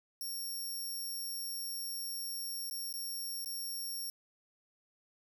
10% pulse tone with dropouts, 5520 Hz, F8, 21 cents flat, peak -32 dBFS, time 0.21-4.1 s, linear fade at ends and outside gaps 1 ms, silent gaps 2.699-2.71 / 2.927-2.939 / 3.446-3.459 s, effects none

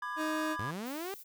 triangle chord, G# diminished, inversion first, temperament just, 996.7 / 1196.1 / 1661.2 Hz, B5 / D6 / G#6, +16 / +31 / 0 cents, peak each -38 dBFS, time 0.02-0.71 s, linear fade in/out 5 ms
30% pulse tone, 311.1 Hz, D#4, in tune, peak -30 dBFS, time 0.16-0.57 s, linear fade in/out 50 ms
sawtooth linear sweep, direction up, 89.3 to 405.1 Hz, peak -33 dBFS, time 0.59-1.14 s, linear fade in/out 0 ms
violet noise, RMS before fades -49 dBFS, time 0.85-1.24 s, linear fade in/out 20 ms
effects none

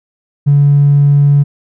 triangle tone with tanh clipping, 143 Hz, D3, 46 cents flat, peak -4 dBFS, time 0.46-1.44 s, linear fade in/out 20 ms, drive 1 dB, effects none

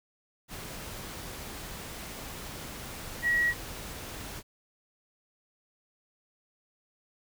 sine tone in noise, 1914 Hz, A#6, 45 cents sharp, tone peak -23 dBFS, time 3.22-3.54 s, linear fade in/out 50 ms, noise pink, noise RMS -41 dBFS, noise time 0.48-4.43 s, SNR +15 dB, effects none

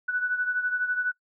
sine beating tone pair, 1482 / 1494 Hz, F#6 / F#6, +2 / +16 cents, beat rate 12 Hz, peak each -25 / -31 dBFS, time 0.08-1.12 s, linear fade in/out 10 ms, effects noise-tail reverb RT60 0.1 s tail -22 dB re dry

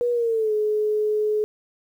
sine tone with pitch glide, 482.8 to 425.2 Hz, B4 to G#4, -39 to +41 cents, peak -19 dBFS, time 0.01-1.44 s, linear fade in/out 0 ms, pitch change -220 cents, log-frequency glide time 0.12-0.53 s, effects 9-bit

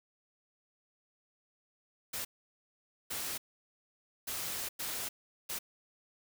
white noise bursts at uneven times, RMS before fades -38 dBFS, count 5, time 2.13-2.25 / 3.1-3.38 / 4.27-4.69 / 4.79-5.09 / 5.49-5.59 s, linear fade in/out 10 ms, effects none

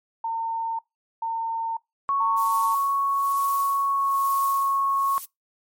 sine tone bursts, 909 Hz, A#5, 44 cents flat, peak -24 dBFS, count 3, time 0.24-2.75 s, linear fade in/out 5 ms, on 550 ms, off 430 ms
sine tone with pitch glide, 1108.7 to 1099.1 Hz, C#6 to C#6, 0 to -15 cents, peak -20 dBFS, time 2.09-5.18 s, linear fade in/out 0 ms, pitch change -15 cents, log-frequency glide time 3.86-4.21 s
violet noise with tremolo, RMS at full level -33 dBFS, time 2.36-5.26 s, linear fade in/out 20 ms, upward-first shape sine, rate 1.1 Hz, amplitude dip 85%
effects noise-tail reverb RT60 0.2 s tail -25 dB re dry + MP3 64 kbps

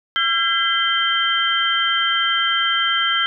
sine tone cluster, 1357 / 1614 / 2038 / 3135 Hz, E6 / G#6 / C7 / G7, +50 / -50 / -46 / -1 cents, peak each -21 / -23 / -26 / -19 dBFS, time 0.16-3.26 s, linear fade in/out 0 ms, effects none

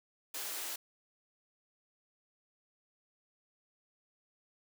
white high-pass noise, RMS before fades -40 dBFS, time 0.34-0.76 s, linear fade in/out 5 ms, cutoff 300 Hz, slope 24 dB/octave, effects none

